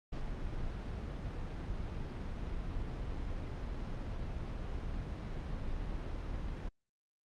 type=noise; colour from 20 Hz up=brown; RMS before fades=-39 dBFS; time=0.12-6.69 s; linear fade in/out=10 ms; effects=low-pass 5000 Hz 12 dB/octave + Opus 48 kbps